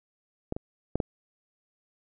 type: clicks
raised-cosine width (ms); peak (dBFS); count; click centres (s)
2; -16 / -20 / -13 / -13; 4; 0.524 / 0.565 / 0.956 / 1.002
effects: none